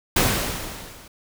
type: noise with level ramp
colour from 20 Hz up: pink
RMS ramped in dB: -17 to -46 dBFS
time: 0.16-1.08 s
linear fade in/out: 5 ms
effects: none